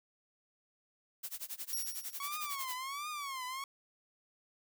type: noise with tremolo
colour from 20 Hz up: blue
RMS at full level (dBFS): -40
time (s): 1.23-2.76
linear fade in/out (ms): 10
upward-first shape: sine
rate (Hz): 11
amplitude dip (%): 95
type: tone with exponential decay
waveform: 5% pulse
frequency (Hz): 5620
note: F8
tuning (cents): +10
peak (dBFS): -27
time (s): 1.73-2.52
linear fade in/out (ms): 0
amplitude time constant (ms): 170
type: tone with vibrato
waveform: sawtooth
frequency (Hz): 1108.7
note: C#6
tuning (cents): 0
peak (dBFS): -35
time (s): 2.2-3.64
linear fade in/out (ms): 2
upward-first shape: triangle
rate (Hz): 1.4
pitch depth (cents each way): 190
effects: none